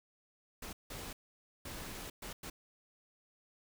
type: noise bursts at uneven times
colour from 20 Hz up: pink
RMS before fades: -45 dBFS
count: 5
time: 0.62-0.73 / 0.9-1.13 / 1.65-2.1 / 2.22-2.33 / 2.43-2.5 s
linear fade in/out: 5 ms
effects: none